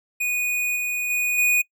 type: tone with level steps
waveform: square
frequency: 2475 Hz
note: D#7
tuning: 10 cents flat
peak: -22 / -24 / -21 / -17 dBFS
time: 0.2-1.62 s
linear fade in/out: 10 ms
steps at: 0.76 / 1.1 / 1.38 s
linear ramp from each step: 5 ms
effects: noise-tail reverb RT60 0.1 s tail -24 dB re dry